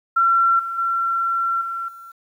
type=tone with level steps; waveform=sine; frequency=1359 Hz; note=F6; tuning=48 cents flat; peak=-13 / -24 / -18 / -24 / -37 dBFS; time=0.16-2.12 s; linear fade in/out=10 ms; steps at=0.59 / 0.78 / 1.61 / 1.88 s; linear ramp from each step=5 ms; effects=9-bit